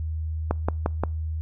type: click train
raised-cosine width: 1 ms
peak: -9 dBFS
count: 4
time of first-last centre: 0.51-1.036 s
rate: 5.7 Hz
effects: noise-tail reverb RT60 0.4 s tail -26 dB re dry + added 79 Hz sine -26 dBFS peak until 1.41 s